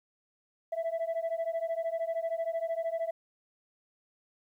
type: beating tone pair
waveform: sine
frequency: 655 / 668 Hz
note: E5 / E5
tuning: -11 / +23 cents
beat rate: 13 Hz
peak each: -31 dBFS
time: 0.72-3.11 s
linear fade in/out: 10 ms
effects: tanh soft clip ceiling -27 dBFS + 11-bit